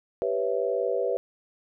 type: chord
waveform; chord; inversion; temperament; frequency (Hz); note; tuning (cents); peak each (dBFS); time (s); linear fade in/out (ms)
sine; C# half-diminished seventh; second; equal; 392 / 493.9 / 554.4 / 659.3; G4 / B4 / C#5 / E5; 0 / 0 / 0 / 0; -30 / -27 / -30 / -32; 0.22-1.17; 0
effects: none